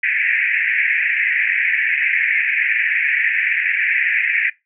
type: band-pass noise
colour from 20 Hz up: pink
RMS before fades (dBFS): -18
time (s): 0.03-4.5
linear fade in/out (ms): 5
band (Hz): 1700 to 2500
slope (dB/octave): 96
effects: noise-tail reverb RT60 0.2 s tail -20 dB re dry